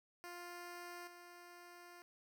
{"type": "tone with level steps", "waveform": "10% pulse", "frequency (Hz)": 350.4, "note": "F4", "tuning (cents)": 6, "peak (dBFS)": [-40, -47], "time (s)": [0.24, 2.02], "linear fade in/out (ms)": 0, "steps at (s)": 1.07, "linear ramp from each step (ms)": 5, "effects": []}